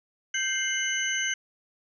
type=tone cluster; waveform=sine; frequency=1561 / 2105 / 2973 / 6180 Hz; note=G6 / C7 / F#7 / G8; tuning=-8 / +10 / +8 / -26 cents; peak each=-31 dBFS; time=0.34-1.34 s; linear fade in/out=5 ms; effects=none